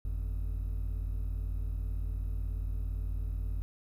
triangle tone pair together, 48.71 / 86.8 Hz, G1 / F2, -10 / -10 cents, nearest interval minor seventh, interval 1000 cents, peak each -30 / -37 dBFS, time 0.05-3.62 s, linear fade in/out 0 ms, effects 11-bit

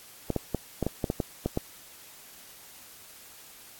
clicks, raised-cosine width 2 ms, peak -13 dBFS, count 10, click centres 0.303 / 0.363 / 0.547 / 0.827 / 0.866 / 1.042 / 1.101 / 1.202 / 1.46 / 1.574 s, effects white hiss -50 dBFS RMS until 3.79 s + AAC 64 kbps

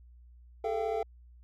triangle tone cluster, 407.4 / 442.8 / 682 / 778 Hz, G#4 / A4 / F5 / G5, -33 / +11 / -41 / -13 cents, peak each -37 / -30 / -33 / -35 dBFS, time 0.64-1.03 s, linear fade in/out 5 ms, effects added 60 Hz sine -52 dBFS peak until 1.43 s

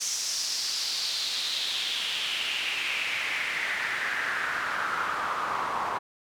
pink noise with band-pass filter sweep, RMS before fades -30 dBFS, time 0-5.99 s, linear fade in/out 20 ms, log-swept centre 6100 to 990 Hz, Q 3.6, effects none

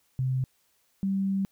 sine tone pair in turn, 130 / 194.35 Hz, C3 / G3, -11 / -15 cents, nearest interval perfect fifth, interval 696 cents, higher second, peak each -24 dBFS, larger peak neither, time 0.19-0.44 / 1.03-1.45 s, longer second, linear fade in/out 0 ms, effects white hiss -69 dBFS RMS until 1.51 s

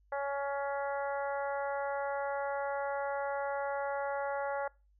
harmonic tone, 280 Hz, C#4, 18 cents sharp, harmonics 2 / 3 / 4 / 5 / 6 / 7, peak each -35 / -37 / -44 / -43 / -46 / -49 dBFS, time 0.12-4.68 s, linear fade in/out 5 ms, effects noise-tail reverb RT60 0.3 s tail -24 dB re dry + added 50 Hz sine -64 dBFS peak until 4.99 s

